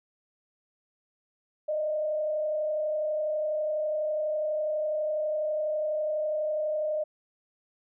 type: tone with frequency modulation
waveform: sine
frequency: 613 Hz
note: D#5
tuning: 26 cents flat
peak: -26 dBFS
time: 1.68-7.04 s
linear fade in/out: 10 ms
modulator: 32.1 Hz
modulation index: 0.47
effects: none